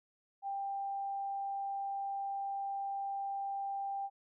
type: tone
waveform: sine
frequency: 791 Hz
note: G5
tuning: 15 cents sharp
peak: -35 dBFS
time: 0.42-4.1 s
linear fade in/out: 50 ms
effects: none